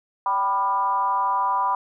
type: tone with frequency modulation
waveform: sine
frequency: 987.8 Hz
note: B5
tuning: in tune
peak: -19 dBFS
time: 0.26-1.75 s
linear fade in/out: 2 ms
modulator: 208 Hz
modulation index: 0.82
effects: none